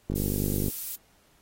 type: click train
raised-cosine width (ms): 3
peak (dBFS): -16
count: 30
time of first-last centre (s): 0.1-0.682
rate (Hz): 49.8
type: noise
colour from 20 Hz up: violet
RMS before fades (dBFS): -33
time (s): 0.15-0.96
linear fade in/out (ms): 10
effects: pink hiss -63 dBFS RMS until 1.41 s + AAC 48 kbps